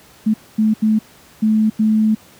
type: tone bursts at uneven times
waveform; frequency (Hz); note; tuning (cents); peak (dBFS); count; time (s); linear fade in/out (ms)
sine; 216.9; A3; -25; -11; 5; 0.26-0.34 / 0.58-0.74 / 0.82-0.99 / 1.42-1.7 / 1.79-2.15; 10
effects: pink hiss -46 dBFS RMS until 2.39 s + high-pass 80 Hz 12 dB/octave